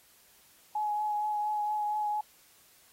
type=tone with vibrato; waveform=sine; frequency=842 Hz; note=G#5; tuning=24 cents sharp; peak=-28 dBFS; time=0.75-2.21 s; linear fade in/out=5 ms; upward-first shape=triangle; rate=4.3 Hz; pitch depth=20 cents each way; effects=white hiss -61 dBFS RMS until 2.92 s + AAC 48 kbps